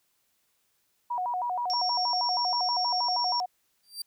sine tone with vibrato, 840 Hz, G#5, 19 cents sharp, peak -27 dBFS, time 1.1-3.46 s, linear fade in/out 10 ms, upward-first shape square, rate 6.3 Hz, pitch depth 240 cents each way
sine tone, 5500 Hz, F8, 27 cents flat, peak -27 dBFS, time 1.7-3.4 s, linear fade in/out 0 ms
sawtooth tone with exponential growth, 4699 Hz, D8, in tune, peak -27 dBFS, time 3.83-4.02 s, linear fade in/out 5 ms, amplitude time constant 40 ms
effects white hiss -72 dBFS RMS until 4.06 s

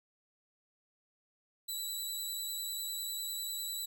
15% pulse tone with vibrato, 3949 Hz, B7, 1 cent flat, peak -30 dBFS, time 1.68-3.86 s, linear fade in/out 10 ms, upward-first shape sine, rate 10 Hz, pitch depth 18 cents each way, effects none

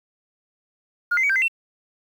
sine tone with pitch steps, 1423 / 2073 / 2260 / 1571 / 2055 / 2704 Hz, F6 / C7 / C#7 / G6 / C7 / E7, +32 / -17 / +33 / +3 / -32 / +43 cents, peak -16 dBFS, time 1.11-1.482 s, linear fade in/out 10 ms, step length 62 ms, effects tanh soft clip ceiling -13 dBFS + 8-bit

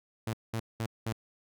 sawtooth tone bursts, 112.5 Hz, A2, 39 cents sharp, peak -27 dBFS, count 4, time 0.27-1.126 s, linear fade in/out 5 ms, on 64 ms, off 200 ms, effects none

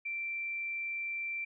sine tone, 2349 Hz, D7, in tune, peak -34 dBFS, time 0.05-1.45 s, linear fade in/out 10 ms, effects none

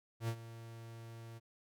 45% pulse tone with ADSR envelope, 114.8 Hz, A#2, 26 cents flat, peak -33 dBFS, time 0.2-1.4 s, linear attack 83 ms, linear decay 69 ms, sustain -15 dB, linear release 29 ms, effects none

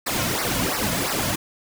pink noise with flanger, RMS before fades -24 dBFS, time 0.06-1.36 s, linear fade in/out 10 ms, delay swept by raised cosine 0.29 to 2.59 ms, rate 2.9 Hz, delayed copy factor -0.9, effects none

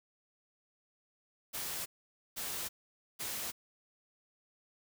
white noise bursts, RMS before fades -39 dBFS, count 3, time 1.53-3.52 s, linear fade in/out 20 ms, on 330 ms, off 500 ms, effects none

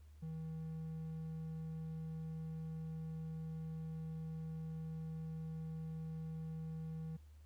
triangle tone, 160 Hz, D#3, 49 cents sharp, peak -40 dBFS, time 0.22-7.17 s, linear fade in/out 10 ms, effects added 75 Hz sine -56 dBFS peak until 7.45 s + pink hiss -75 dBFS RMS until 7.45 s

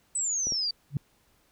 sine exponential sweep, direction down, 8120 to 4585 Hz, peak -26 dBFS, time 0.15-0.71 s, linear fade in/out 5 ms
clicks, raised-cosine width 2 ms, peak -26 dBFS, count 2, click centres 0.47 / 0.522 s
sine tone with exponential growth, 141.7 Hz, C#3, 38 cents sharp, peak -21 dBFS, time 0.9-0.97 s, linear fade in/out 2 ms, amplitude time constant 15 ms
effects pink hiss -66 dBFS RMS until 1.51 s

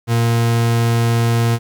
40% pulse tone, 116.54 Hz, A#2, in tune, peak -12 dBFS, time 0.07-1.59 s, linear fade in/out 50 ms, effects 9-bit

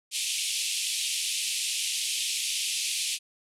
pink band-pass noise, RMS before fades -30 dBFS, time 0.11-3.19 s, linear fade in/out 50 ms, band 2500 to 11000 Hz, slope 48 dB/octave, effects none

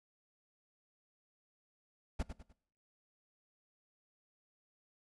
brown noise with echo, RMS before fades -35 dBFS, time 2.19-2.23 s, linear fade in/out 10 ms, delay 100 ms, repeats 3, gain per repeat -9 dB, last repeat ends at 2.53 s, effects noise-tail reverb RT60 0.7 s tail -23 dB re dry + resampled to 24000 Hz

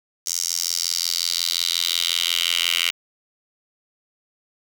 10% pulse tone with high-pass filter sweep, 85.6 Hz, F2, 34 cents flat, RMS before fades -23 dBFS, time 0.26-2.91 s, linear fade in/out 10 ms, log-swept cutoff 6100 to 2700 Hz, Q 3.4, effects none

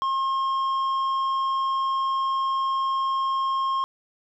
sine tone with tanh clipping, 1072 Hz, C6, 42 cents sharp, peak -23 dBFS, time 0.02-3.84 s, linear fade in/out 0 ms, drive 6 dB, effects none

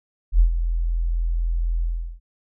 sine tone with ADSR envelope, 42 Hz, E1, 33 cents sharp, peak -9 dBFS, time 0.32-2.2 s, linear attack 79 ms, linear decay 98 ms, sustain -10 dB, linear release 370 ms, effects none

